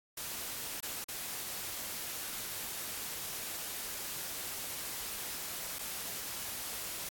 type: noise with dropouts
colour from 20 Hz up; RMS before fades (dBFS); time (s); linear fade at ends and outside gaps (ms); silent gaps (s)
white; -40; 0.17-7.09; 5; 0.805-0.827 / 1.043-1.084 / 5.786-5.79
effects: AAC 64 kbps